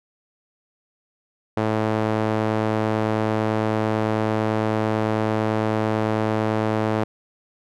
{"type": "tone with band-pass filter", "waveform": "sawtooth", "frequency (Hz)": 109, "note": "A2", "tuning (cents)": -16, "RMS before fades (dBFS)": -22, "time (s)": [1.57, 7.04], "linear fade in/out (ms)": 5, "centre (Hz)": 590, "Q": 0.66, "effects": []}